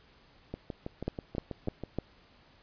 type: two click trains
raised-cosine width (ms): 2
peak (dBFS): -17 / -23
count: 4 / 9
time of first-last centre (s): 1.08-1.986 / 0.54-1.837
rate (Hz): 3.31 / 6.17
effects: pink hiss -61 dBFS RMS until 2.62 s + resampled to 11025 Hz